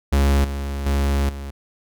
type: tone with level steps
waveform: 45% pulse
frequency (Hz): 69.8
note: C#2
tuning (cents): +13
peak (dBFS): -14 / -24 / -17 / -29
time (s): 0.12-1.51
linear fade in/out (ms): 10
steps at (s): 0.44 / 0.86 / 1.29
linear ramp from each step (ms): 5
effects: none